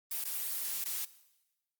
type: noise with dropouts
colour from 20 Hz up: blue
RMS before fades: -36 dBFS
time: 0.11-1.05 s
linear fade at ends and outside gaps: 5 ms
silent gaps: 0.242-0.251 / 0.842-0.855 s
effects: noise-tail reverb RT60 1.0 s tail -17 dB re dry + Opus 32 kbps